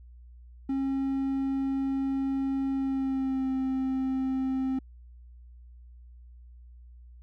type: tone with pitch glide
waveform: triangle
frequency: 270.4 to 263.2 Hz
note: C#4 to C4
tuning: -43 to +10 cents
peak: -24 dBFS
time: 0.69-4.79 s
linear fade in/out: 5 ms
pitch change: -47 cents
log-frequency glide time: 2.73-3.5 s
effects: added 60 Hz sine -47 dBFS peak until 7.22 s